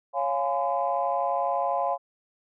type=chord; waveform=sine; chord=Db major seventh; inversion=none; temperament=equal with one note detuned; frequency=554.4 / 698.5 / 830.6 / 1020.2 Hz; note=Db5 / F5 / Ab5 / C6; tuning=0 / 0 / 0 / -44 cents; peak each=-29 / -27 / -29 / -30 dBFS; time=0.13-1.98 s; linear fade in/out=50 ms; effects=tanh soft clip ceiling -13 dBFS